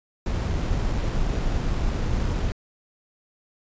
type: noise with sample-and-hold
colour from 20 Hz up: brown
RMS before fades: -24 dBFS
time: 0.26-2.52 s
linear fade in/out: 2 ms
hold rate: 6300 Hz
effects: resampled to 16000 Hz